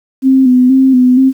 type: tone with vibrato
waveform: sine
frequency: 258 Hz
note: C4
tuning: 24 cents flat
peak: -4 dBFS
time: 0.22-1.33 s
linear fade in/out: 50 ms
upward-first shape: square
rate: 2.1 Hz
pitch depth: 44 cents each way
effects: 7-bit